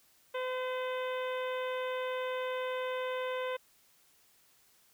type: harmonic tone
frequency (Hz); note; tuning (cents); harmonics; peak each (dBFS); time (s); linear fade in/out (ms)
510; C5; -44; 1 / 2 / 3 / 4 / 5 / 6 / 7; -34 / -40 / -44 / -46 / -48 / -50 / -51; 0.34-3.57; 10
effects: white hiss -66 dBFS RMS until 4.93 s